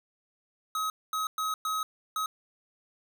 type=tone bursts at uneven times; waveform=square; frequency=1272 Hz; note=D#6; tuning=38 cents sharp; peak=-29 dBFS; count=5; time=0.75-0.9 / 1.13-1.27 / 1.38-1.54 / 1.65-1.83 / 2.16-2.26 s; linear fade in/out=2 ms; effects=none